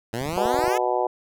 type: exponential sweep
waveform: 10% pulse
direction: up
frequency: 110 to 443.6 Hz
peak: -18 dBFS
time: 0.13-0.78 s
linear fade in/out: 5 ms
type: clicks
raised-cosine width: 5 ms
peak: -25 dBFS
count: 10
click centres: 0.215 / 0.261 / 0.291 / 0.33 / 0.365 / 0.456 / 0.543 / 0.59 / 0.64 / 0.68 s
type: harmonic tone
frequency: 123.5 Hz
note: B2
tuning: in tune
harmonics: 3 / 4 / 5 / 6 / 7 / 8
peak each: -27 / -27 / -27 / -26 / -27 / -32 dBFS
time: 0.37-1.07 s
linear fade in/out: 5 ms
effects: none